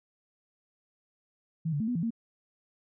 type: tone with pitch steps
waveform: sine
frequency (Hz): 161.7 / 144.7 / 220.5 / 245.1 / 167.1 / 229.4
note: E3 / D3 / A3 / B3 / E3 / A#3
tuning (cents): -33 / -25 / +4 / -13 / +24 / -28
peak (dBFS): -27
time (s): 1.65-2.106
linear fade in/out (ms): 10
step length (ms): 76
effects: none